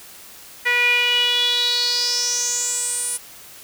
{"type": "tone with band-pass filter sweep", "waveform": "sawtooth", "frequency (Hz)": 486.4, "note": "B4", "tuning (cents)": -26, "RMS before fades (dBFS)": -20, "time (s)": [0.65, 3.18], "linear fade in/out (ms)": 20, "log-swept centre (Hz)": [2100, 10000], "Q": 7.3, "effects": ["white hiss -42 dBFS RMS until 3.63 s"]}